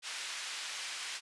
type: band-pass noise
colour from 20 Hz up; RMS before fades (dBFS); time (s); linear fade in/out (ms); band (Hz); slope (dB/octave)
pink; -41; 0.02-1.21; 50; 1800 to 7200; 12
effects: resampled to 24000 Hz